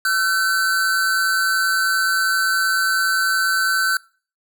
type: tone pair together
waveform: square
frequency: 1347.8 / 1525 Hz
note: E6 / G6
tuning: +38 / -48 cents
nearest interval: major second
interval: 214 cents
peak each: -25 / -18 dBFS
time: 0.05-3.97 s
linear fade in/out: 2 ms
effects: noise-tail reverb RT60 0.4 s tail -22 dB re dry

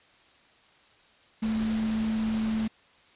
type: tone in noise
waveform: sine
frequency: 220 Hz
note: A3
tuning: in tune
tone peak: -25 dBFS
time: 1.42-2.68 s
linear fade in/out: 10 ms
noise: pink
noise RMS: -39 dBFS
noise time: 1.42-2.68 s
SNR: +11 dB
effects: white hiss -59 dBFS RMS until 3.15 s + resampled to 8000 Hz

